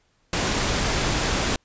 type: noise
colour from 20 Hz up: pink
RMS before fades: -23 dBFS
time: 0.33-1.56 s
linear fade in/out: 2 ms
effects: pink hiss -66 dBFS RMS until 1.64 s + resampled to 16000 Hz